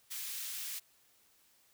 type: high-pass noise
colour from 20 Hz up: white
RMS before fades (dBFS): -41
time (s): 0.1-0.8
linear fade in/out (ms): 20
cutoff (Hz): 2100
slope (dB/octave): 12
effects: white hiss -68 dBFS RMS until 1.73 s